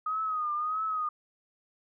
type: tone with vibrato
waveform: sine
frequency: 1247 Hz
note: D#6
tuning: 3 cents sharp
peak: -28 dBFS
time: 0.06-1.09 s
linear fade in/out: 5 ms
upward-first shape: triangle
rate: 1.6 Hz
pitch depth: 83 cents each way
effects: none